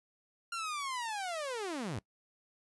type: linear sweep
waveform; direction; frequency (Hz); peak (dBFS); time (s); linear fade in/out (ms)
sawtooth; down; 1396.9 to 87.31; -32; 0.52-1.99; 5
effects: noise-tail reverb RT60 0.1 s tail -22 dB re dry + resampled to 24000 Hz